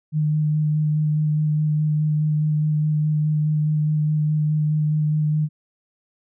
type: tone with vibrato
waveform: sine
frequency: 152.4 Hz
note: D#3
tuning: 36 cents flat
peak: -17 dBFS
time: 0.12-5.49 s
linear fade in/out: 50 ms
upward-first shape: sine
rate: 4.8 Hz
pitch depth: 13 cents each way
effects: none